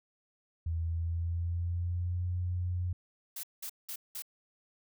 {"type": "tone with pitch glide", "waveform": "sine", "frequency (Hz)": [82.41, 89.35], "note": ["E2", "F2"], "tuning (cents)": [0, 40], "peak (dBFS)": -30, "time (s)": [0.66, 2.93], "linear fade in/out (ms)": 5, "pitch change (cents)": 140, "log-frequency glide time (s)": [0.79, 2.27]}
{"type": "noise bursts", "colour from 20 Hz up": "blue", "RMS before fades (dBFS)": -40, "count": 4, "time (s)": [3.36, 4.222], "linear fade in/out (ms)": 5, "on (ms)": 73, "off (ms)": 190}
{"effects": []}